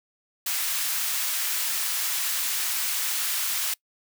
white high-pass noise, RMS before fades -27 dBFS, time 0.46-3.74 s, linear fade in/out 5 ms, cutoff 1200 Hz, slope 12 dB/octave, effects noise-tail reverb RT60 0.1 s tail -24 dB re dry

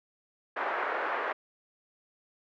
white band-pass noise, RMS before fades -32 dBFS, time 0.56-1.33 s, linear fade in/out 10 ms, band 400 to 1700 Hz, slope 24 dB/octave, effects none

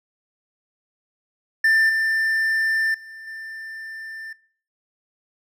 triangle tone with level steps, 1784 Hz, A6, 23 cents sharp, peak -12 / -16 / -34 / -30 dBFS, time 1.64-4.33 s, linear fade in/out 5 ms, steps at 1.89 / 2.94 / 3.27 s, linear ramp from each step 5 ms, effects noise-tail reverb RT60 0.5 s tail -23 dB re dry

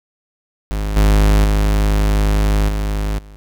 45% pulse tone with level steps, 51.4 Hz, G#1, 17 cents flat, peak -18 / -9 / -12 / -17 / -36 dBFS, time 0.71-3.36 s, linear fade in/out 0 ms, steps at 0.96 / 1.44 / 2.68 / 3.18 s, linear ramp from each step 10 ms, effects none

